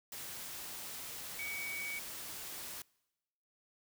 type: tone in noise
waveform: sine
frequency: 2260 Hz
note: C#7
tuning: 33 cents sharp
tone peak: -39 dBFS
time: 1.39-1.99 s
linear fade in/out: 2 ms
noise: white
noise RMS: -45 dBFS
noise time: 0.12-2.82 s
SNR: +3 dB
effects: noise-tail reverb RT60 1.0 s tail -25 dB re dry